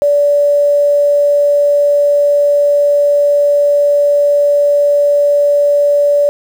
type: tone with quantisation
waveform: sine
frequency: 578 Hz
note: D5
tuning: 28 cents flat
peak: -7 dBFS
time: 0.02-6.29 s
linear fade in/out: 0 ms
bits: 6
effects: none